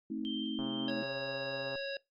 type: chord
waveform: sine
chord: A diminished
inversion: none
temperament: just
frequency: 220 / 264 / 316.8 Hz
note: A3 / C4 / Eb4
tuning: 0 / +16 / +31 cents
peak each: -39 dBFS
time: 0.1-1.03 s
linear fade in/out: 5 ms
type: tone with tremolo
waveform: sine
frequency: 3142 Hz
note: G7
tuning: 3 cents sharp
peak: -39 dBFS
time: 0.25-0.9 s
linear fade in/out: 0 ms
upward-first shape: sine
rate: 2.3 Hz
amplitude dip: 35%
type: click train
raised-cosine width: 1 ms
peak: -31 dBFS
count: 157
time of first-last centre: 0.59-1.754 s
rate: 134 Hz
type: harmonic tone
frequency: 552 Hz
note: C#5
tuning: 7 cents flat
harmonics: 1 / 3 / 5 / 7 / 9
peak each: -38 / -43 / -45 / -46 / -48 dBFS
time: 0.88-1.97 s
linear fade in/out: 2 ms
effects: noise-tail reverb RT60 0.2 s tail -22 dB re dry + Opus 48 kbps